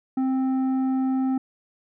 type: tone with tanh clipping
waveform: triangle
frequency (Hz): 262.4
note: C4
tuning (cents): +5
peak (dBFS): -22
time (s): 0.17-1.38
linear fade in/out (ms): 5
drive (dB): 12
effects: none